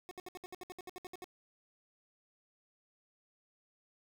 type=tone bursts; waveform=25% pulse; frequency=365.4 Hz; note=F#4; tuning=22 cents flat; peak=-40 dBFS; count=14; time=0.09-1.243 s; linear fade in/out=0 ms; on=22 ms; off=65 ms; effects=none